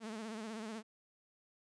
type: tone with vibrato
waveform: sawtooth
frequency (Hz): 219.7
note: A3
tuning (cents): -2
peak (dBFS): -38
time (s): 0-0.83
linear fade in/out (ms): 50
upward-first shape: sine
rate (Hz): 16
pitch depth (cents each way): 75
effects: resampled to 22050 Hz